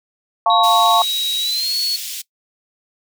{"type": "chord", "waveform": "sine", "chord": "F augmented", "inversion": "none", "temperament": "equal with one note detuned", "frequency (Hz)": [698.5, 892.3, 1108.7], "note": ["F5", "A5", "C#6"], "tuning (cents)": [0, 24, 0], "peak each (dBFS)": [-16, -16, -15], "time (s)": [0.46, 1.02], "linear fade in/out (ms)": 2}
{"type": "tone with pitch glide", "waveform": "sine", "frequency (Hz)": [3835, 4380], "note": ["A#7", "C#8"], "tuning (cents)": [48, -22], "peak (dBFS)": -18, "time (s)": [0.5, 1.96], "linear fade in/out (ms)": 2, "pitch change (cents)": 230, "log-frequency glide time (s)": [1.39, 1.75]}
{"type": "high-pass noise", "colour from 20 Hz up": "pink", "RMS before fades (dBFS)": -28, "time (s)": [0.63, 2.22], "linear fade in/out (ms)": 10, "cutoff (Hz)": 3000, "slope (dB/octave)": 24}
{"effects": ["noise-tail reverb RT60 0.1 s tail -21 dB re dry"]}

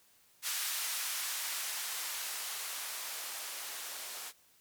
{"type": "noise with band-pass filter sweep", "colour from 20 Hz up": "violet", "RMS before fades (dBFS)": -39, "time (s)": [0.42, 4.33], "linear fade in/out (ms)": 50, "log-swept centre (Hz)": [1400, 500], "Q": 0.79, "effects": ["white hiss -66 dBFS RMS until 4.6 s"]}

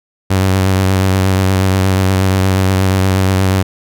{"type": "tone with vibrato", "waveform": "sawtooth", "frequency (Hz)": 94.9, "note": "F#2", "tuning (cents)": 44, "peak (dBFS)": -6, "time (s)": [0.3, 3.63], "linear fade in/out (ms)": 10, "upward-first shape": "triangle", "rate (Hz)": 8.4, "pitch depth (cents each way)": 35, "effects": []}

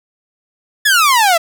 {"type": "exponential sweep", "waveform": "sawtooth", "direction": "down", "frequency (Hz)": [1760, 645], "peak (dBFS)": -5, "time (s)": [0.85, 1.38], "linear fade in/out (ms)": 10, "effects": []}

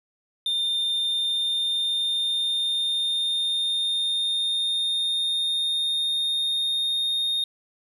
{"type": "tone with pitch glide", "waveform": "triangle", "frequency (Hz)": [3613, 3689], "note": ["A7", "A#7"], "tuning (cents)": [45, -19], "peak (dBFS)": -21, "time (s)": [0.46, 7.44], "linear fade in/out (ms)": 2, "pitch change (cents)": 36, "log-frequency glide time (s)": [0.97, 7.3], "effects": []}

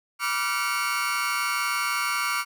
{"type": "tone cluster", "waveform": "35% pulse", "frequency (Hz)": [971, 1164, 1383, 1509, 2196], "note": ["B5", "D6", "F6", "F#6", "C#7"], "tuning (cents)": [-30, -16, -17, 34, -17], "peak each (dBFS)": [-34, -27, -27, -34, -29], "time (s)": [0.19, 2.45], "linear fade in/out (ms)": 50, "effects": []}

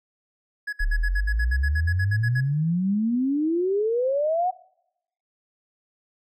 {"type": "tone bursts", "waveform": "triangle", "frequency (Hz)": 1680, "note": "G#6", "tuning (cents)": 19, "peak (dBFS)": -24, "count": 15, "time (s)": [0.67, 2.409], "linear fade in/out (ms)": 10, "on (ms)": 59, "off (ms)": 61}
{"type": "exponential sweep", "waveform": "sine", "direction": "up", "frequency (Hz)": [34.65, 751], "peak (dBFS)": -20, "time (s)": [0.8, 4.51], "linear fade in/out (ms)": 10}
{"effects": ["noise-tail reverb RT60 0.8 s tail -22 dB re dry"]}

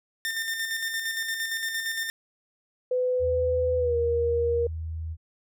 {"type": "tone with tremolo", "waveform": "sawtooth", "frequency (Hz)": 1806, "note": "A6", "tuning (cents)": 45, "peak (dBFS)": -23, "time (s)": [0.25, 2.1], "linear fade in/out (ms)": 0, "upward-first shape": "square", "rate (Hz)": 8.7, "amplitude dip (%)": 40}
{"type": "tone with pitch glide", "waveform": "sine", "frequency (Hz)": [503, 472], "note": ["B4", "A#4"], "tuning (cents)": [32, 22], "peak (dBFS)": -22, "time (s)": [2.91, 4.67], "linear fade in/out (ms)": 5, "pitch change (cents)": -110, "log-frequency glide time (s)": [3.77, 3.96]}
{"type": "tone", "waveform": "sine", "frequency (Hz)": 80.6, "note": "E2", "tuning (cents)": -38, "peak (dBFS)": -30, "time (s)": [3.19, 5.17], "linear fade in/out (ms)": 50}
{"effects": []}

